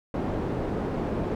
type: low-pass noise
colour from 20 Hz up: white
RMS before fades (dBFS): -29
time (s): 0.14-1.35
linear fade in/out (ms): 2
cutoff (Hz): 440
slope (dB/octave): 12
effects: none